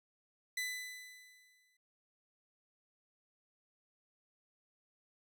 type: tone with exponential decay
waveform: sawtooth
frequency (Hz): 2000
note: B6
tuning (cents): +21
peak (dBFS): -31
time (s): 0.57-1.77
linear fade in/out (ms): 5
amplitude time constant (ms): 260
effects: none